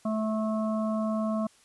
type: harmonic tone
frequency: 217.8 Hz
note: A3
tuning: 17 cents flat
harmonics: 1 / 3 / 5 / 6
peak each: -27 / -32 / -37 / -45 dBFS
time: 0.05-1.47 s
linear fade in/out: 5 ms
effects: white hiss -60 dBFS RMS until 1.64 s + resampled to 24000 Hz